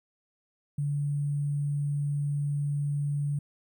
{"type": "tone with sample-and-hold", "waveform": "sine", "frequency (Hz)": 144.3, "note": "D3", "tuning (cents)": -30, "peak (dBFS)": -26, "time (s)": [0.78, 3.39], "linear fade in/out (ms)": 5, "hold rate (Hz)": 8820, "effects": []}